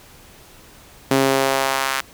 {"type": "tone with high-pass filter sweep", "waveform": "sawtooth", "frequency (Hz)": 135, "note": "C#3", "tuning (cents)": -45, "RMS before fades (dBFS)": -19, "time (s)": [1.11, 2.01], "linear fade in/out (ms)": 0, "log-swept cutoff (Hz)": [270, 1400], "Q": 1.2, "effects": ["pink hiss -46 dBFS RMS until 2.13 s"]}